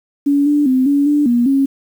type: tone with pitch steps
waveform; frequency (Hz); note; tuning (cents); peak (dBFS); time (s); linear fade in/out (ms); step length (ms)
sine; 284.1 / 293 / 258.5 / 283.8 / 293.3 / 239.6 / 273.2; C#4 / D4 / C4 / C#4 / D4 / A#3 / C#4; +43 / -4 / -21 / +41 / -2 / +48 / -25; -10; 0.26-1.66; 10; 200
effects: 7-bit